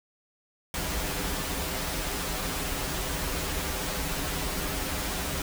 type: noise with comb filter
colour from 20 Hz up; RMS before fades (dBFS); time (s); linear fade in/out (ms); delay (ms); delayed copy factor
pink; -31; 0.74-5.42; 2; 8.8; -0.8
effects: none